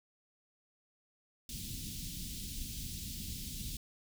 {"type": "band-stop noise", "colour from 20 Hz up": "pink", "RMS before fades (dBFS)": -42, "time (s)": [1.49, 3.77], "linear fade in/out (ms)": 2, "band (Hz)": [240, 3300], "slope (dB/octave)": 24, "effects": []}